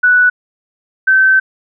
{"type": "tone pair in turn", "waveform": "sine", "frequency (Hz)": [1480, 1541.1], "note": ["F#6", "G6"], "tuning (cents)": [0, -30], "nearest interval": "minor second", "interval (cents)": 70, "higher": "second", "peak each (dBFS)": -6, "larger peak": "neither", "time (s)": [[0.03, 0.3], [1.07, 1.4]], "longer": "second", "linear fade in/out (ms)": 10, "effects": []}